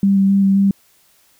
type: tone with vibrato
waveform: sine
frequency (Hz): 196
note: G3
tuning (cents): 0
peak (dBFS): -10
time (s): 0.03-0.71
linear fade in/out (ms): 2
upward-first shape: square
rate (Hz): 3.8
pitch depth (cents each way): 11
effects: white hiss -55 dBFS RMS until 1.39 s